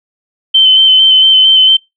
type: tone with vibrato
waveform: sine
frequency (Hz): 3080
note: G7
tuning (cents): -31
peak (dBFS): -3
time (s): 0.54-1.77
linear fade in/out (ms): 10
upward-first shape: square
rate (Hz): 4.4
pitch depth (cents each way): 16
effects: noise-tail reverb RT60 0.2 s tail -25 dB re dry